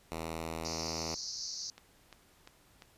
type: tone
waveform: 5% pulse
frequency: 81.4 Hz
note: E2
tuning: 21 cents flat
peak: -26 dBFS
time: 0.12-1.15 s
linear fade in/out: 0 ms
type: band-pass noise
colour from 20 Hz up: white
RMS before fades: -41 dBFS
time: 0.65-1.7 s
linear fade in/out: 0 ms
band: 4300 to 6300 Hz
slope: 96 dB/octave
type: click train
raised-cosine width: 0.2 ms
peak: -32 dBFS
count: 4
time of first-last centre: 1.78-2.822 s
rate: 2.88 Hz
effects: pink hiss -64 dBFS RMS until 2.97 s + resampled to 32000 Hz